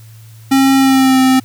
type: tone with pitch glide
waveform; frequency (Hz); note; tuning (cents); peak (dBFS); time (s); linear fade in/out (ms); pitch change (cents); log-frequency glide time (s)
square; 269.4 to 260.8; C#4 to C4; -49 to -5; -8; 0.51-1.4; 10; -56; 0.77-1.2
effects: added 111 Hz sine -35 dBFS peak until 1.44 s + white hiss -47 dBFS RMS until 1.44 s